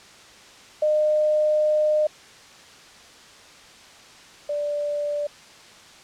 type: tone pair in turn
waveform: sine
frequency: 609 / 586.1 Hz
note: D#5 / D5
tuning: -37 / -4 cents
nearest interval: minor second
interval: 67 cents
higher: first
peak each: -17 / -23 dBFS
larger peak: first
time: 0.82-2.07 / 4.49-5.27 s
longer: first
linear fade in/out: 5 ms
effects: white hiss -47 dBFS RMS until 6.03 s + low-pass 6000 Hz 12 dB/octave